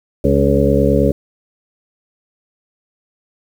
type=harmonic tone with a mistuned harmonic; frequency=69.3 Hz; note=C#2; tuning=in tune; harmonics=1 / 2 / 3 / 4 / 6 / 7 / 8; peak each=-18 / -18 / -18 / -18 / -18 / -18 / -18 dBFS; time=0.24-1.12 s; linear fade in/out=5 ms; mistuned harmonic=4; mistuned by=+50 cents; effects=7-bit